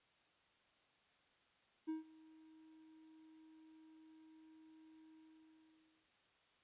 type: tone with ADSR envelope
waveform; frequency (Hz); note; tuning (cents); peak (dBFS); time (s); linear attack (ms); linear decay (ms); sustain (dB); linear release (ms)
triangle; 316.7; D#4; +31; -36; 1.87-6.09; 23; 140; -23; 960
effects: white hiss -74 dBFS RMS until 6.63 s + resampled to 8000 Hz